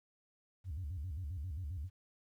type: tone with vibrato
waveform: sine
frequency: 81.7 Hz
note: E2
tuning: 15 cents flat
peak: -37 dBFS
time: 0.64-1.9 s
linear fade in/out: 50 ms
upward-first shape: square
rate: 7.5 Hz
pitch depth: 220 cents each way
effects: tanh soft clip ceiling -35 dBFS + 12-bit